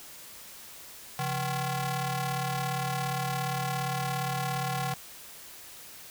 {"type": "ring-modulated tone", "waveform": "sawtooth", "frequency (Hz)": 311.1, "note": "D#4", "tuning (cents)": 0, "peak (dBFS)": -22, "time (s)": [1.19, 4.94], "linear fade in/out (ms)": 2, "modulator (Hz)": 448, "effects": ["white hiss -47 dBFS RMS until 6.1 s"]}